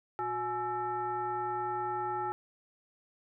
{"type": "tone with frequency modulation", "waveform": "sine", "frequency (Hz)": 846, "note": "G#5", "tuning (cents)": 32, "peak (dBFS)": -31, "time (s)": [0.19, 2.32], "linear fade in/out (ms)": 0, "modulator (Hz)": 482, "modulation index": 1, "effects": []}